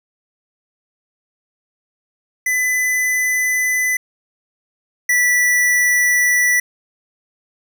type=tone pair in turn; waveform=square; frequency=2005 / 1963.7 Hz; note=B6 / B6; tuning=+26 / -10 cents; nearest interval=unison; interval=36 cents; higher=first; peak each=-16 / -13 dBFS; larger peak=second; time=2.46-3.97 / 5.09-6.6 s; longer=neither; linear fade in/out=5 ms; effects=none